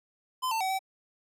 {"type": "tone with pitch steps", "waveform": "square", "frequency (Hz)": [1024, 895, 758, 766], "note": ["C6", "A5", "F#5", "G5"], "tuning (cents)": [-38, 29, 42, -40], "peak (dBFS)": -28, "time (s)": [0.42, 0.792], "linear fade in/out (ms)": 20, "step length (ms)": 93, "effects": []}